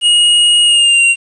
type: tone with pitch glide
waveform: square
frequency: 2878 to 2762 Hz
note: F#7 to F7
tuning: -49 to -20 cents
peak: -7 dBFS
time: 0.01-1.16 s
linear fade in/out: 50 ms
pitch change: -71 cents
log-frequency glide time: 0.64-1.04 s
effects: resampled to 22050 Hz + 7-bit